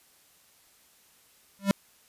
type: tone with exponential growth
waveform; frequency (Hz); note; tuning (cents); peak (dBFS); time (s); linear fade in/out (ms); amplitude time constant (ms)
square; 197.7; G3; +15; -16; 1.59-1.71; 0; 24
effects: white hiss -61 dBFS RMS until 2.08 s + resampled to 32000 Hz